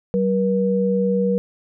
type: tone pair together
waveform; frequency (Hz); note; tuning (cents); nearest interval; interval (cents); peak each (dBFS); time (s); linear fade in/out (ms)
sine; 190.73 / 480; G3 / B4; -47 / -49; octave + major third; 1598; -19; 0.14-1.38; 0
effects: none